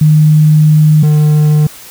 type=tone pair in turn; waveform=sine / triangle; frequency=153.3 / 151.1 Hz; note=D#3 / D3; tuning=-25 / +50 cents; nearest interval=unison; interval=25 cents; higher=first; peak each=-3 dBFS; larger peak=neither; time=0.01-1.03 / 1.03-1.67 s; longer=first; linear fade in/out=5 ms; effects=white hiss -33 dBFS RMS until 1.9 s